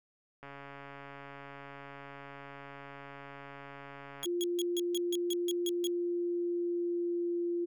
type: click train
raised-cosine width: 0.5 ms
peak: -32 dBFS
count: 535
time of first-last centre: 0.43-4.244 s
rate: 140 Hz
type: tone bursts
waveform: sawtooth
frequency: 3322 Hz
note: G#7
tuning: in tune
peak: -31 dBFS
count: 10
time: 4.23-5.87 s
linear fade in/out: 0 ms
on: 29 ms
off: 150 ms
type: tone with pitch glide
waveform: sine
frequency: 349.2 to 345.8 Hz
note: F4 to F4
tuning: 0 to -17 cents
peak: -30 dBFS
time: 4.25-7.66 s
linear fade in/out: 20 ms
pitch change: -17 cents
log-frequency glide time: 5.71-7.49 s
effects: none